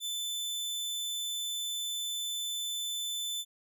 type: tone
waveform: sawtooth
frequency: 3520 Hz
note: A7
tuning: in tune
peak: -30 dBFS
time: 0-3.45 s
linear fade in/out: 50 ms
effects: none